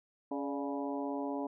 harmonic tone with a mistuned harmonic, 140 Hz, C#3, 18 cents sharp, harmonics 2 / 3 / 4 / 5 / 6 / 7, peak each -36 / -42 / -42 / -44 / -44 / -45 dBFS, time 0.31-1.47 s, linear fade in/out 5 ms, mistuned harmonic 4, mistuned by +73 cents, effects none

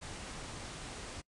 pink low-pass noise, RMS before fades -45 dBFS, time 0.01-1.22 s, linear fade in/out 20 ms, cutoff 9800 Hz, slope 96 dB/octave, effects noise-tail reverb RT60 0.1 s tail -25 dB re dry

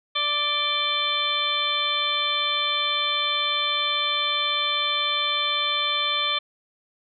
harmonic tone with a mistuned harmonic, 587.3 Hz, D5, in tune, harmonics 1 / 2 / 3 / 4 / 5 / 6 / 7, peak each -36 / -28 / -37 / -29 / -28 / -25 / -37 dBFS, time 0.15-6.39 s, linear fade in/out 10 ms, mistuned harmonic 5, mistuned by +97 cents, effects none

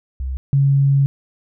sine tone pair in turn, 65.41 / 138.6 Hz, C2 / C#3, 0 / 0 cents, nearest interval octave + minor second, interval 1300 cents, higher second, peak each -21 / -11 dBFS, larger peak second, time 0.2-0.37 / 0.53-1.06 s, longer second, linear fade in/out 0 ms, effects none

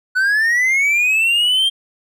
triangle linear sweep, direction up, 1479 to 3200 Hz, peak -11 dBFS, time 0.15-1.7 s, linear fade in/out 20 ms, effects none

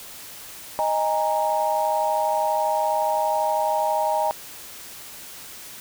sine chord, D# suspended fourth, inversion none, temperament equal with one note detuned, 622.3 / 820.1 / 932.3 Hz, D#5 / G#5 / A#5, 0 / -22 / 0 cents, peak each -24 dBFS, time 0.79-4.31 s, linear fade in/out 0 ms, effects white hiss -40 dBFS RMS until 5.8 s

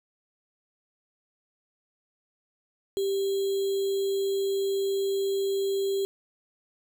sine tone with sample-and-hold, 392 Hz, G4, in tune, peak -24 dBFS, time 2.97-6.05 s, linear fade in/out 0 ms, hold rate 3675 Hz, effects none

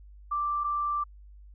sine tone pair in turn, 1175 / 1175 Hz, D6 / D6, +1 / +1 cents, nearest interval unison, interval 0 cents, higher neither, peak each -26 dBFS, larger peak neither, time 0.31-0.64 / 0.64-1.04 s, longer second, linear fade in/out 10 ms, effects added 50 Hz sine -47 dBFS peak until 1.54 s

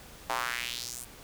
square tone with high-pass filter sweep, 60.3 Hz, B1, 41 cents flat, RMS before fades -35 dBFS, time 0.29-1.05 s, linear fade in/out 10 ms, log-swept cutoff 780 to 9700 Hz, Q 2.3, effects pink hiss -50 dBFS RMS until 1.23 s

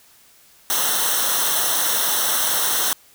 white noise with comb filter, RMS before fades -20 dBFS, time 0.7-2.93 s, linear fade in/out 0 ms, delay 0.42 ms, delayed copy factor -0.8, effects white hiss -52 dBFS RMS until 3.14 s

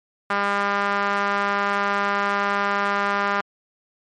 sawtooth tone with band-pass filter, 201.2 Hz, G3, 45 cents sharp, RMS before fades -22 dBFS, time 0.3-3.41 s, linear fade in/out 5 ms, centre 1300 Hz, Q 2, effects MP3 48 kbps

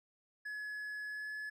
triangle tone with pitch glide, 1697 to 1709.8 Hz, G#6 to G#6, +37 to +50 cents, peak -38 dBFS, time 0.45-1.5 s, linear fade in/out 10 ms, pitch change +13 cents, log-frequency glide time 1.06-1.32 s, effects none

